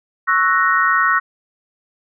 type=chord; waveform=sine; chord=F# dominant seventh; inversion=second; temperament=equal; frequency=1108.7 / 1318.5 / 1480 / 1864.7 Hz; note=C#6 / E6 / F#6 / A#6; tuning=0 / 0 / 0 / 0 cents; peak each=-18 dBFS; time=0.27-1.2 s; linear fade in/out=20 ms; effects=none